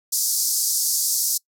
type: band-pass noise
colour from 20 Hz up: pink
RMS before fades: -22 dBFS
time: 0.12-1.38 s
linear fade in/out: 10 ms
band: 4900 to 15000 Hz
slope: 48 dB/octave
effects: noise-tail reverb RT60 0.1 s tail -25 dB re dry